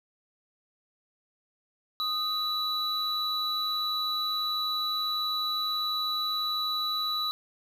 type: tone pair together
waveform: triangle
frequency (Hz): 1244.5 / 3946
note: D#6 / B7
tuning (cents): 0 / -2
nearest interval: octave + minor sixth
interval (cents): 1998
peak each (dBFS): -31 / -27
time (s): 2-7.31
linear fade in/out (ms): 0
effects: none